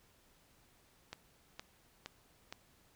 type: click train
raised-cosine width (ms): 0.2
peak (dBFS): -26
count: 4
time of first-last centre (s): 1.13-2.525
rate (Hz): 2.15
effects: pink hiss -68 dBFS RMS until 2.95 s